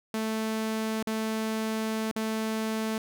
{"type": "tone with dropouts", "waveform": "sawtooth", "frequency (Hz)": 220, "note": "A3", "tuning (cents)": 0, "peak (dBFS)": -24, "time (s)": [0.14, 2.98], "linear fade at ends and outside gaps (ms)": 2, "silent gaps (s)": [[1.027, 1.071], [2.114, 2.161]], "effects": []}